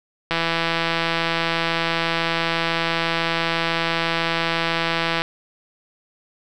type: click train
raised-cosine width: 0.3 ms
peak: -5 dBFS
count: 816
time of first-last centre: 0.31-5.22 s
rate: 166 Hz
effects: none